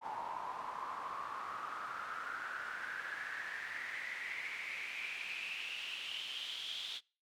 pink noise with band-pass filter sweep, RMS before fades -43 dBFS, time 0.01-7.01 s, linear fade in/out 50 ms, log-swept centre 890 to 3500 Hz, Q 7.3, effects noise-tail reverb RT60 0.4 s tail -26 dB re dry

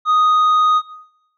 triangle tone with tanh clipping, 1244.5 Hz, D#6, in tune, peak -12 dBFS, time 0.05-0.82 s, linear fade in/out 50 ms, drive 8 dB, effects noise-tail reverb RT60 0.9 s tail -18 dB re dry

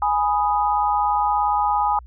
sine chord, G# minor, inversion none, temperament equal, 830.6 / 987.8 / 1244.5 Hz, G#5 / B5 / D#6, 0 / 0 / 0 cents, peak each -19 / -23 / -24 dBFS, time 0.02-1.99 s, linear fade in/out 2 ms, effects added 60 Hz sine -39 dBFS peak until 2.06 s

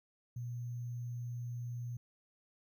sine tone with sample-and-hold, 120.3 Hz, B2, 45 cents flat, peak -38 dBFS, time 0.36-1.97 s, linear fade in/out 5 ms, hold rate 6300 Hz, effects none

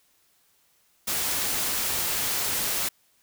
white noise, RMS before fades -27 dBFS, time 1.07-2.89 s, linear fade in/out 10 ms, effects white hiss -65 dBFS RMS until 3.22 s

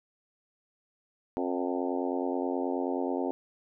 harmonic tone with a mistuned harmonic, 89.4 Hz, F2, 41 cents sharp, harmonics 3 / 4 / 5 / 6 / 7 / 8 / 9 / 10, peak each -32 / -34 / -36 / -38 / -39 / -40 / -41 / -42 dBFS, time 1.37-3.31 s, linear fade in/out 0 ms, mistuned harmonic 8, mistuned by +32 cents, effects none

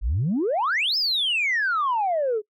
sine exponential two-way sweep, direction up then down, 45 to 5310 to 406.9 Hz, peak -19 dBFS, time 0.01-2.42 s, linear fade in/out 50 ms, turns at 0.97 s, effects noise-tail reverb RT60 0.1 s tail -25 dB re dry + tanh soft clip ceiling -17 dBFS

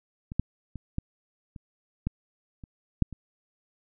clicks, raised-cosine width 5 ms, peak -24 / -11 / -25 / -16 / -29 / -15 / -30 / -8 / -27 dBFS, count 9, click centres 0.319 / 0.396 / 0.757 / 0.984 / 1.562 / 2.07 / 2.638 / 3.023 / 3.127 s, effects none

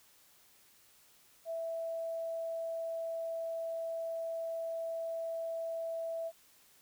sine tone, 659.3 Hz, E5, in tune, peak -35 dBFS, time 1.45-6.32 s, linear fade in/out 50 ms, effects white hiss -64 dBFS RMS until 6.81 s

